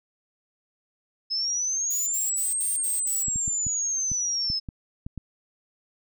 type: linear two-way sweep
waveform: sine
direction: up then down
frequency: 5140 to 8740 to 5140 Hz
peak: -24 dBFS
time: 1.3-4.6 s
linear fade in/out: 20 ms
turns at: 2.7 s
type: noise bursts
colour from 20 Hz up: violet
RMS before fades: -34 dBFS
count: 6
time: 1.9-3.235 s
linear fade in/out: 10 ms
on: 170 ms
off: 63 ms
type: clicks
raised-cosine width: 5 ms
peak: -22 dBFS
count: 9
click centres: 3.283 / 3.359 / 3.479 / 3.667 / 4.117 / 4.501 / 4.688 / 5.065 / 5.177 s
effects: none